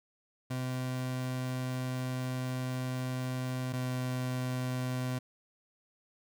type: tone pair in turn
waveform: 30% pulse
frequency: 128 / 127.12 Hz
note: C3 / C3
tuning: -38 / -50 cents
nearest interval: unison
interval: 12 cents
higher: first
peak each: -30 / -29 dBFS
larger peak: second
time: 0.5-3.73 / 3.73-5.19 s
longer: first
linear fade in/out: 10 ms
effects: none